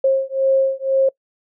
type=beating tone pair; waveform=sine; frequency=535 / 537 Hz; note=C5 / C5; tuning=+38 / +45 cents; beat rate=2 Hz; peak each=-17 dBFS; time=0.04-1.09 s; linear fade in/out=5 ms; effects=noise-tail reverb RT60 0.1 s tail -24 dB re dry

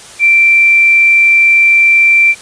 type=tone; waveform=sine; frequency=2349 Hz; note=D7; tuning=in tune; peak=-4 dBFS; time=0.19-2.35 s; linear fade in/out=50 ms; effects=white hiss -33 dBFS RMS until 2.41 s + resampled to 22050 Hz

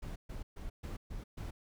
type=noise bursts; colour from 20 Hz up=brown; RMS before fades=-42 dBFS; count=6; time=0.02-1.51 s; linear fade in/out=10 ms; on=140 ms; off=130 ms; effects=none

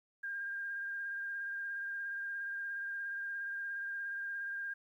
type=tone with vibrato; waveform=sine; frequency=1604 Hz; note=G6; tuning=39 cents sharp; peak=-37 dBFS; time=0.23-4.74 s; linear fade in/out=10 ms; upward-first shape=triangle; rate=17 Hz; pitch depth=22 cents each way; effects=12-bit

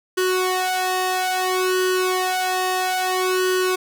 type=tone with flanger; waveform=sawtooth; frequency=370 Hz; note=F#4; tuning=in tune; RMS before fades=-21 dBFS; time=0.17-3.76 s; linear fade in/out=10 ms; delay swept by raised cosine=0.65 to 1.61 ms; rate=0.6 Hz; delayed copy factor=+0.9; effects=none

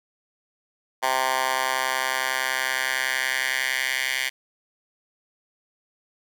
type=tone with high-pass filter sweep; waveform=10% pulse; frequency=130.81 Hz; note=C3; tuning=in tune; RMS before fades=-25 dBFS; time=1.02-4.3 s; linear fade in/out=20 ms; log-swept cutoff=940 to 2200 Hz; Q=2.3; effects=none

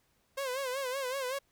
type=tone with vibrato; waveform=sawtooth; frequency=526 Hz; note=C5; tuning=9 cents sharp; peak=-29 dBFS; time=0.37-1.39 s; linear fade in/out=10 ms; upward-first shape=sine; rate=5.3 Hz; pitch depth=100 cents each way; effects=pink hiss -72 dBFS RMS until 1.51 s

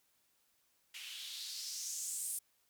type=noise with band-pass filter sweep; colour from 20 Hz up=blue; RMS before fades=-43 dBFS; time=0.94-2.39 s; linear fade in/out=5 ms; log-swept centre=2600 to 9800 Hz; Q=3.2; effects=white hiss -75 dBFS RMS until 2.69 s

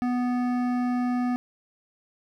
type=tone with hard clipping; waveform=sine; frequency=246.9 Hz; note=B3; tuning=in tune; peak=-25 dBFS; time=0.02-1.36 s; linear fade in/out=0 ms; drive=13 dB; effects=none

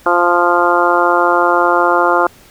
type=harmonic tone; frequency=174.61 Hz; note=F3; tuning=in tune; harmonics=2 / 3 / 4 / 5 / 6 / 7 / 8; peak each=-17 / -17 / -17 / -17 / -17 / -17 / -17 dBFS; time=0.06-2.27 s; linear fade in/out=2 ms; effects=pink hiss -44 dBFS RMS until 2.5 s

